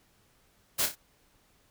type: noise with echo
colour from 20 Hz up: white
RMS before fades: -27 dBFS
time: 0.78-0.87 s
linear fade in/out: 20 ms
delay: 29 ms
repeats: 3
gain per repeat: -7 dB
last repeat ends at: 0.957 s
effects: pink hiss -66 dBFS RMS until 1.7 s